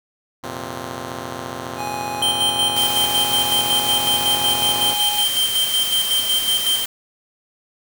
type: chord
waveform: 5% pulse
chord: F suspended fourth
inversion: none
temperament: just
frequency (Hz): 87.31 / 116.41 / 130.96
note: F2 / Bb2 / C3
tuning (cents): 0 / -2 / +2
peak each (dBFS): -24 / -22 / -21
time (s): 0.43-4.94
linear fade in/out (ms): 10
type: tone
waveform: square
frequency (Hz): 830.6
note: G#5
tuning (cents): 0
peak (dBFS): -26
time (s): 1.76-5.26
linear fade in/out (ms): 50
type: tone with tremolo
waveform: square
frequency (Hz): 3136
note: G7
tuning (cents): 0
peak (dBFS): -16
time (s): 2.22-6.85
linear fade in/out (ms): 5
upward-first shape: square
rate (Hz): 5.4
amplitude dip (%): 50
type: noise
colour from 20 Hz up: white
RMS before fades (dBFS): -27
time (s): 2.76-6.86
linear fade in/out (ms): 5
effects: none